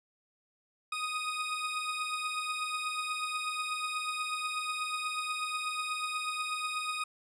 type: beating tone pair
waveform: 20% pulse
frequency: 1244.5 / 1252.7 Hz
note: D#6 / D#6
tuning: 0 / +11 cents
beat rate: 8.2 Hz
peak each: -29 / -34 dBFS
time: 0.92-7.04 s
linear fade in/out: 5 ms
effects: resampled to 22050 Hz